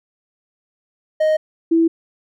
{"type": "tone pair in turn", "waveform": ["triangle", "sine"], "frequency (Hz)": [622.3, 329.7], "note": ["D#5", "E4"], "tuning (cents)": [0, 0], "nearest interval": "major seventh", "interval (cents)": 1100, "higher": "first", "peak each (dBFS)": -11, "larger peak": "neither", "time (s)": [[1.2, 1.37], [1.71, 1.88]], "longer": "neither", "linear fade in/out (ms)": 10, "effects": []}